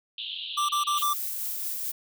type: band-pass noise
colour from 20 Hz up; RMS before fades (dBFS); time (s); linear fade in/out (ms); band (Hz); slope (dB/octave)
pink; -36; 0.18-1.03; 2; 2800 to 3900; 96
type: tone bursts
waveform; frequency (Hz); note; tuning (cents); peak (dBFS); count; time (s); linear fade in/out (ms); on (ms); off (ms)
square; 1177; D6; +3; -24; 4; 0.57-1.137; 10; 120; 29
type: noise with tremolo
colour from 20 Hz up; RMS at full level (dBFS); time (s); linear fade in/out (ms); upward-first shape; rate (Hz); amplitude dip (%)
violet; -31; 0.97-1.92; 10; triangle; 4.6; 25
effects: none